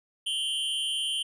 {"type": "tone with amplitude modulation", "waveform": "square", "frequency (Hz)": 3078, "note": "G7", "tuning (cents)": -32, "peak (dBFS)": -24, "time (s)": [0.26, 1.23], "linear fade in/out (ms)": 10, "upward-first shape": "sine", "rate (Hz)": 240, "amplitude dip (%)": 85, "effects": ["resampled to 22050 Hz"]}